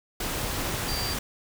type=tone in noise; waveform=sine; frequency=4699 Hz; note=D8; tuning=in tune; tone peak=-32 dBFS; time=0.88-1.14 s; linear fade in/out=5 ms; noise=pink; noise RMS=-30 dBFS; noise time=0.2-1.19 s; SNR=-5 dB; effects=none